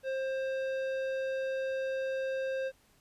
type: tone with tanh clipping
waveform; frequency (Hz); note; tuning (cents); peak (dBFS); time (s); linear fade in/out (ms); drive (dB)
sine; 530; C5; +22; -33; 0.03-2.72; 50; 13
effects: pink hiss -66 dBFS RMS until 3 s + resampled to 32000 Hz